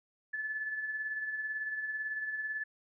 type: tone with tremolo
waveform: sine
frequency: 1733 Hz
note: A6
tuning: 27 cents flat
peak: -32 dBFS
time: 0.33-2.64 s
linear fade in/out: 10 ms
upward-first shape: sine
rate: 18 Hz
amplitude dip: 45%
effects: none